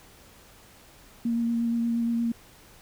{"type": "tone with vibrato", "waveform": "sine", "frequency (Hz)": 233.1, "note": "A#3", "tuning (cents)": 0, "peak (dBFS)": -23, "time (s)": [1.25, 2.32], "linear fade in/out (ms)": 5, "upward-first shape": "sine", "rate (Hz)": 8.5, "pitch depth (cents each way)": 14, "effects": ["pink hiss -53 dBFS RMS until 2.81 s"]}